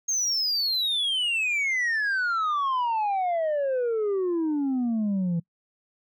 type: exponential sweep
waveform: sine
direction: down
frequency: 6500 to 164.8 Hz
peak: -20 dBFS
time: 0.08-5.4 s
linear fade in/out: 10 ms
effects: noise-tail reverb RT60 0.1 s tail -25 dB re dry + tanh soft clip ceiling -22 dBFS